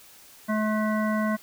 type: harmonic tone with a mistuned harmonic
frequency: 214.9 Hz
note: A3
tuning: 41 cents flat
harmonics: 1 / 3 / 5 / 7 / 9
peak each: -24 / -30 / -32 / -35 / -36 dBFS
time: 0.48-1.37 s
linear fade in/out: 20 ms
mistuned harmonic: 9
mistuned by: +17 cents
effects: white hiss -51 dBFS RMS until 1.42 s

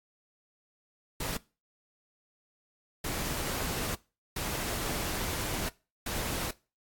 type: noise bursts at uneven times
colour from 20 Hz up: pink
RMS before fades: -34 dBFS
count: 4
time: 1.2-1.37 / 3.04-3.95 / 4.36-5.69 / 6.06-6.51 s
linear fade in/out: 5 ms
effects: noise-tail reverb RT60 0.3 s tail -20 dB re dry + AAC 64 kbps

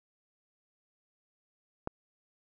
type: click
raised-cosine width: 1 ms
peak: -19 dBFS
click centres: 1.874 s
effects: none

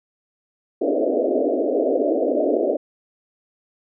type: band-pass noise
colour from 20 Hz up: white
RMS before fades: -20 dBFS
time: 0.81-2.77 s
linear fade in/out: 10 ms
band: 250 to 660 Hz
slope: 96 dB/octave
effects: none

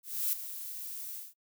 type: noise with ADSR envelope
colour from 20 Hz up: violet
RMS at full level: -29 dBFS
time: 0.03-1.34 s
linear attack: 300 ms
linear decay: 3 ms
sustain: -12 dB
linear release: 180 ms
effects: noise-tail reverb RT60 0.1 s tail -26 dB re dry

